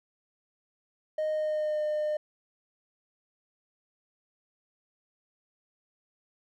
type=tone with pitch glide; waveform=triangle; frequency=619 to 605.9 Hz; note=D#5 to D#5; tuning=-9 to -46 cents; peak=-24 dBFS; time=1.18-2.17 s; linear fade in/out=5 ms; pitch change=-37 cents; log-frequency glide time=1.3-1.83 s; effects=tanh soft clip ceiling -21 dBFS